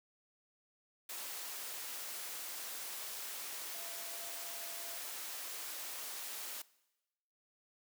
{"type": "tone in noise", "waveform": "sine", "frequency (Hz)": 679, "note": "F5", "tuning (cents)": -49, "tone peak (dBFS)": -55, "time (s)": [3.74, 4.98], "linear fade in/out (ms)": 5, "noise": "white", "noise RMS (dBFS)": -44, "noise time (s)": [1.09, 6.62], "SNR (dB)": -14, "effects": ["noise-tail reverb RT60 1.0 s tail -21 dB re dry", "high-pass 400 Hz 12 dB/octave"]}